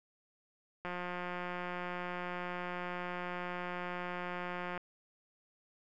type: click train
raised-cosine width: 0.5 ms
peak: -25 dBFS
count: 700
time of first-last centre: 0.85-4.777 s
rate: 178 Hz
effects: none